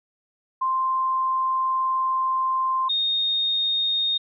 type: tone pair in turn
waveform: sine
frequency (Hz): 1046.5 / 3697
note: C6 / A#7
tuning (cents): 0 / -15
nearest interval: octave + minor seventh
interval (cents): 2185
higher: second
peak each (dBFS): -20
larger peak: neither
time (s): 0.61-2.89 / 2.89-4.18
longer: first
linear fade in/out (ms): 10
effects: none